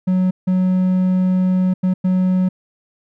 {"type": "tone bursts at uneven times", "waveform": "triangle", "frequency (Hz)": 184.7, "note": "F#3", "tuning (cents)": -3, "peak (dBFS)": -11, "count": 4, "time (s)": [[0.07, 0.31], [0.47, 1.74], [1.83, 1.94], [2.04, 2.49]], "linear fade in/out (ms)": 10, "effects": []}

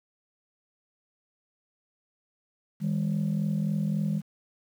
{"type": "tone pair together", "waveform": "sine", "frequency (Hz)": [157.98, 201.6], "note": ["D#3", "G3"], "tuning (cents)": [27, 49], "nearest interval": "major third", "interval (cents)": 422, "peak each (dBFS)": -26, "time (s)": [2.8, 4.22], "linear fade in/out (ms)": 50, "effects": ["tanh soft clip ceiling -21 dBFS", "9-bit"]}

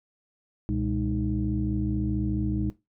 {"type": "tone cluster", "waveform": "sine", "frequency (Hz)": [66.5, 120.6, 205.2, 311.1], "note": ["C2", "B2", "G#3", "D#4"], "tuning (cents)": [29, -41, -21, 0], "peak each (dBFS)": -30, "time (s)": [0.69, 2.7], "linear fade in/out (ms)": 0, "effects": ["noise-tail reverb RT60 0.2 s tail -17 dB re dry", "tanh soft clip ceiling -15 dBFS"]}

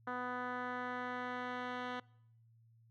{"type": "tone with low-pass filter sweep", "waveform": "10% pulse", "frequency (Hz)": 248.6, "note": "B3", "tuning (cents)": 12, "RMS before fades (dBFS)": -41, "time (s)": [0.07, 2], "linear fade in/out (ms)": 5, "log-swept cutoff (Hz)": [1500, 2600], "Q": 2, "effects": ["noise-tail reverb RT60 0.7 s tail -24 dB re dry", "added 114 Hz sine -63 dBFS peak until 2.9 s"]}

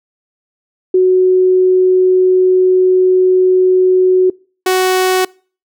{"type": "tone pair in turn", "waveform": ["sine", "sawtooth"], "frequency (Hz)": [370, 371.8], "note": ["F#4", "F#4"], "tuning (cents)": [0, 8], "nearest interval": "unison", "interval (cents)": 8, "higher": "second", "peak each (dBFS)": -6, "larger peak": "neither", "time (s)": [[0.94, 4.3], [4.66, 5.25]], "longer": "first", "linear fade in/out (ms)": 5, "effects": ["noise-tail reverb RT60 0.4 s tail -25 dB re dry"]}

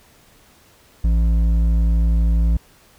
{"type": "tone with hard clipping", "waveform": "sine", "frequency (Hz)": 56.1, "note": "A1", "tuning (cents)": 34, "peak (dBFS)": -15, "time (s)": [1.04, 2.57], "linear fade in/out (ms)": 5, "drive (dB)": 7, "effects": ["pink hiss -52 dBFS RMS until 2.98 s"]}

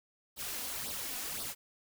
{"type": "noise with flanger", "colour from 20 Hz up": "white", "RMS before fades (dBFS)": -39, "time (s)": [0.36, 1.55], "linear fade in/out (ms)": 50, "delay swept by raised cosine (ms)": [0.21, 4.11], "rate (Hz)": 1.9, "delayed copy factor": 0.7, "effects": []}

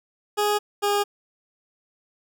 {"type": "tone pair in turn", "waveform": "20% pulse", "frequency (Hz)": [415.3, 408.4], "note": ["G#4", "G#4"], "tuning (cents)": [0, -29], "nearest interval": "unison", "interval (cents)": 29, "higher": "first", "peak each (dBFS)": -15, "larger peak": "neither", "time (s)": [[0.37, 0.59], [0.82, 1.04]], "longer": "neither", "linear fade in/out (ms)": 20, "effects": []}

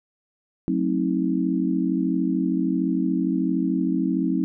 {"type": "chord", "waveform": "sine", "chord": "F# diminished seventh", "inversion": "none", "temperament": "just", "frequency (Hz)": [185, 222, 266.4, 319.7], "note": ["F#3", "A3", "C4", "Eb4"], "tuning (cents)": [0, 16, 31, 47], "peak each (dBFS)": [-25, -30, -24, -25], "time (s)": [0.68, 4.44], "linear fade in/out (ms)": 0, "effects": []}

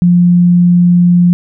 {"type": "tone", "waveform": "sine", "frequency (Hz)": 175.8, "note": "F3", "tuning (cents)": 12, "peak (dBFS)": -4, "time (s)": [0.02, 1.33], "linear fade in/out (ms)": 0, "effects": []}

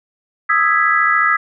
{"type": "chord", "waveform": "sine", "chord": "E major seventh", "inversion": "third", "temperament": "equal", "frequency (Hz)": [1244.5, 1318.5, 1661.2, 1975.5], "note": ["D#6", "E6", "G#6", "B6"], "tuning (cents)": [0, 0, 0, 0], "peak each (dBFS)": -17, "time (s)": [0.49, 1.37], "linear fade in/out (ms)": 10, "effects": []}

